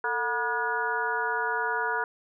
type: harmonic tone with a mistuned harmonic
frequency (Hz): 241.2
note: B3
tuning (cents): -41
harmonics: 2 / 3 / 4 / 5 / 6 / 7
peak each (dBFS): -34 / -37 / -30 / -38 / -29 / -36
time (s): 0.04-2.04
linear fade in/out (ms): 2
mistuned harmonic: 2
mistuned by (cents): -130
effects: none